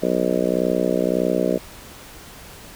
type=harmonic tone; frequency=61.74 Hz; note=B1; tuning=in tune; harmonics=3 / 4 / 5 / 6 / 7 / 8 / 9 / 10; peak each=-26 / -26 / -26 / -26 / -26 / -26 / -26 / -26 dBFS; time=0.02-1.58 s; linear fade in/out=10 ms; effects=pink hiss -41 dBFS RMS until 2.75 s